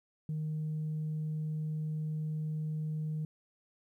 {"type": "tone", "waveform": "sine", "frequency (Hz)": 154.7, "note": "D#3", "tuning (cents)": -10, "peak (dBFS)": -31, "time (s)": [0.29, 3.25], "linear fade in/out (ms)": 2, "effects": ["tanh soft clip ceiling -30 dBFS", "12-bit"]}